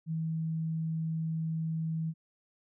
sine tone, 161.1 Hz, E3, 39 cents flat, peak -30 dBFS, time 0.06-2.14 s, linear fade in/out 50 ms, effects none

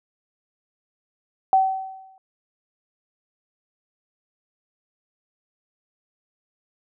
sine tone with exponential decay, 764 Hz, G5, 45 cents flat, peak -11 dBFS, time 1.53-2.18 s, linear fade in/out 1 ms, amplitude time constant 140 ms, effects none

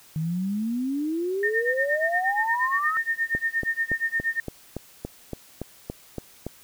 sine exponential sweep, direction up, 153.3 to 1318.5 Hz, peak -24 dBFS, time 0.16-2.97 s, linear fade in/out 0 ms
sine tone with tremolo, 1825 Hz, A#6, 37 cents flat, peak -20 dBFS, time 1.43-4.4 s, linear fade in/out 2 ms, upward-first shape sine, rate 8.5 Hz, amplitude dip 95%
click train, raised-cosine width 2 ms, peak -17 dBFS, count 12, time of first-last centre 3.35-6.466 s, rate 3.53 Hz
effects white hiss -52 dBFS RMS until 6.63 s

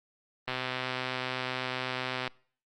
click train, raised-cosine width 0.3 ms, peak -16 dBFS, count 231, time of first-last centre 0.48-2.277 s, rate 128 Hz, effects noise-tail reverb RT60 0.5 s tail -24 dB re dry + Opus 24 kbps

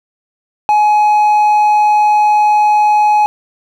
sine tone with hard clipping, 842 Hz, G#5, 24 cents sharp, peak -8 dBFS, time 0.69-3.26 s, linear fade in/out 0 ms, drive 3 dB, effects none

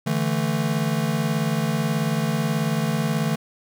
square chord, D suspended second, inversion none, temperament just, 146.83 / 165.19 / 220.2 Hz, D3 / E3 / A3, 0 / +4 / +2 cents, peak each -26 dBFS, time 0.06-3.36 s, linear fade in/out 10 ms, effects none

